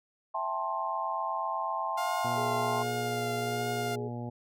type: chord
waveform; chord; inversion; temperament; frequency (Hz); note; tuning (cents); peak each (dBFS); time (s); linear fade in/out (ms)
sine; A minor seventh; second; just; 660 / 792 / 880 / 1056; E5 / G5 / A5 / C6; +2 / +18 / 0 / +16; -37 / -37 / -35 / -33; 0.34-2.83; 10
type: tone with vibrato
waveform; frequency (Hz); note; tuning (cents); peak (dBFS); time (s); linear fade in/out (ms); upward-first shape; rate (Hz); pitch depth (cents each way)
sawtooth; 703; F5; +11; -29; 1.97-3.96; 10; triangle; 1.3; 23
type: harmonic tone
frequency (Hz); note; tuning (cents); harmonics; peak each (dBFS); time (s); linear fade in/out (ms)
120.1; B2; -48; 1 / 2 / 3 / 4 / 5 / 6 / 7; -37 / -39 / -46 / -47 / -47 / -49 / -46; 2.24-4.3; 10
type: tone with pitch glide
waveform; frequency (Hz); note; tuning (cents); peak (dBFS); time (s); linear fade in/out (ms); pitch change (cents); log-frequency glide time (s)
sine; 420 to 416.1; G#4 to G#4; +19 to +3; -35; 2.36-4.09; 20; -16; 3.25-3.72
effects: none